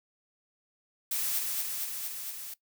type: noise with echo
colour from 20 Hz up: blue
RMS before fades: -31 dBFS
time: 1.11-1.39 s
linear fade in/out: 5 ms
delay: 230 ms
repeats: 5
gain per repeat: -2 dB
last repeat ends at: 2.54 s
effects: noise-tail reverb RT60 0.1 s tail -18 dB re dry